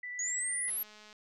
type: tone with vibrato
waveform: sine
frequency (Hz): 1975.5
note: B6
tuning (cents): 0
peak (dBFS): -38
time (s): 0.03-0.7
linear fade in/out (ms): 5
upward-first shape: triangle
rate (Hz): 9.5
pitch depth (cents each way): 9
type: exponential sweep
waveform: sine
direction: up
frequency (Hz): 6610 to 11860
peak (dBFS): -32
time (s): 0.19-0.83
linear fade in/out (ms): 2
type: click train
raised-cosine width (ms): 0.2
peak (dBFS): -37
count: 96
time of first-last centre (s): 0.68-1.128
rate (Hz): 212
effects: none